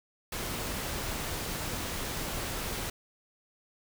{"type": "noise", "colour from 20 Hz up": "pink", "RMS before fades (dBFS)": -35, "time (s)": [0.32, 2.9], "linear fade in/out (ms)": 5, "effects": []}